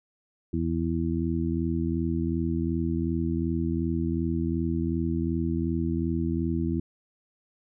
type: harmonic tone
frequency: 82.7 Hz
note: E2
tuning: 6 cents sharp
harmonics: 1 / 2 / 3 / 4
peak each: -30 / -30 / -30 / -30 dBFS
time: 0.53-6.8 s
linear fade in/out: 5 ms
effects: none